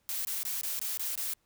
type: noise bursts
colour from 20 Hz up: blue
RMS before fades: -34 dBFS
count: 7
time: 0.09-1.336 s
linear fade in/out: 0 ms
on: 160 ms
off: 21 ms
effects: pink hiss -73 dBFS RMS until 1.45 s